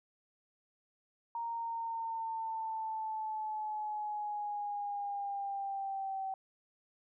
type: linear sweep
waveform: sine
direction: down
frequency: 932.3 to 767 Hz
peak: -35 dBFS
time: 1.35-6.34 s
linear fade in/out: 2 ms
effects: none